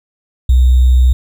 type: tone with sample-and-hold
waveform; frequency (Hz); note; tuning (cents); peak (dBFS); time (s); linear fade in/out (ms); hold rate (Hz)
sine; 63; B1; +35; -5; 0.49-1.13; 5; 3675
effects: none